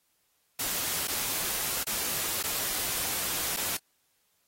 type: noise with dropouts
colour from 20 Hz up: white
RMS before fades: -31 dBFS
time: 0.59-3.77 s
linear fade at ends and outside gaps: 5 ms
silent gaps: 1.073-1.08 / 1.833-1.867 / 2.429-2.437 / 3.565-3.569 s
effects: white hiss -72 dBFS RMS until 4.47 s + AAC 48 kbps